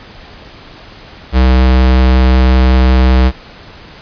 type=tone; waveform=square; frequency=63.9 Hz; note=C2; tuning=40 cents flat; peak=-6 dBFS; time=1.32-3.32 s; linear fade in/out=50 ms; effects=pink hiss -35 dBFS RMS until 4.01 s + resampled to 11025 Hz